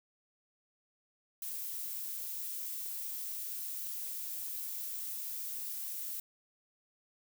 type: noise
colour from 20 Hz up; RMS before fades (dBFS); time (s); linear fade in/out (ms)
violet; -40; 1.42-6.2; 2
effects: none